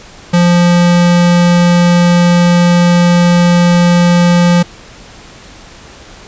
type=tone; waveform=square; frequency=174.61 Hz; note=F3; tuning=in tune; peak=-6 dBFS; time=0.33-4.63 s; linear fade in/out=10 ms; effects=pink hiss -35 dBFS RMS until 6.27 s + resampled to 16000 Hz